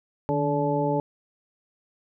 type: harmonic tone with a mistuned harmonic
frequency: 144.1 Hz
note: D3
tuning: 33 cents flat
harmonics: 1 / 2 / 3 / 4 / 6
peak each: -28 / -28 / -28 / -28 / -28 dBFS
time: 0.29-1 s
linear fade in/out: 0 ms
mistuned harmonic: 1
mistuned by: +80 cents
effects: none